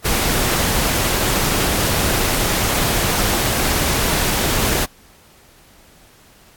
pink noise, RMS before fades -18 dBFS, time 0.04-4.86 s, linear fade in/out 20 ms, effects pink hiss -49 dBFS RMS until 6.56 s + AAC 64 kbps

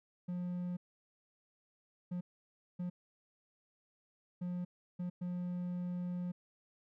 triangle tone bursts at uneven times, 178 Hz, F3, 33 cents sharp, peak -34 dBFS, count 6, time 0.28-0.77 / 2.11-2.21 / 2.79-2.9 / 4.41-4.65 / 4.99-5.1 / 5.21-6.32 s, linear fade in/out 10 ms, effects none

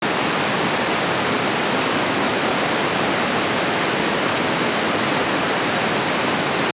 pink band-pass noise, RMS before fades -20 dBFS, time 0.02-6.71 s, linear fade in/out 5 ms, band 200 to 3200 Hz, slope 12 dB/octave, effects high-pass 100 Hz 12 dB/octave + resampled to 8000 Hz

